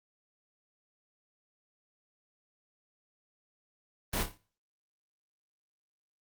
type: noise with echo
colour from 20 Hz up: pink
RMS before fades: -31 dBFS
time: 4.13-4.23 s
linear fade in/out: 5 ms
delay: 29 ms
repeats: 5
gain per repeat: -7 dB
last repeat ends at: 4.375 s
effects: noise-tail reverb RT60 0.4 s tail -19 dB re dry + Opus 24 kbps